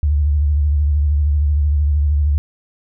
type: tone with vibrato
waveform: sine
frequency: 73.42 Hz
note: D2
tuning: in tune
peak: -12 dBFS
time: 0.03-2.38 s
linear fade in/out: 0 ms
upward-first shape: sine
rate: 13 Hz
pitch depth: 74 cents each way
effects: none